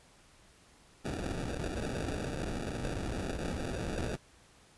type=noise with sample-and-hold; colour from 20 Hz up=pink; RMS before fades=-36 dBFS; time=1.04-4.17 s; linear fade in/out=20 ms; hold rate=1050 Hz; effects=pink hiss -61 dBFS RMS until 4.77 s + resampled to 24000 Hz